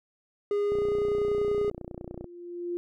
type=tone with pitch glide; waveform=triangle; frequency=409.4 to 412 Hz; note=G#4 to G#4; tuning=-25 to -14 cents; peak=-22 dBFS; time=0.51-1.7 s; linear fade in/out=2 ms; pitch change=+11 cents; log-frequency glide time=0.63-0.95 s
type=click train; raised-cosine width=2 ms; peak=-24 dBFS; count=47; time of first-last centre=0.72-2.243 s; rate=30.2 Hz
type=tone with exponential growth; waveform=sine; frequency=349 Hz; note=F4; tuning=1 cent flat; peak=-27 dBFS; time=1.66-2.77 s; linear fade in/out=0 ms; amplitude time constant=240 ms
effects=none